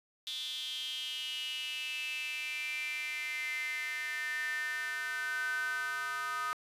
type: tone with high-pass filter sweep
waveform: square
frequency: 138.59 Hz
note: C#3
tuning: in tune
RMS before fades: -37 dBFS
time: 0.27-6.53 s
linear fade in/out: 0 ms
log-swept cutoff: 3500 to 1300 Hz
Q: 9.4
effects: resampled to 32000 Hz